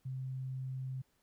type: tone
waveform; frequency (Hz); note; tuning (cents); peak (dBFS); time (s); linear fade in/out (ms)
sine; 130.81; C3; 0; -37; 0.05-1.02; 10
effects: pink hiss -75 dBFS RMS until 1.22 s